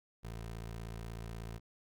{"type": "tone", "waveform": "20% pulse", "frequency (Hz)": 56.4, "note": "A1", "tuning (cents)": 44, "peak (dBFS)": -37, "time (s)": [0.23, 1.59], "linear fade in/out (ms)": 20, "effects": ["Opus 48 kbps"]}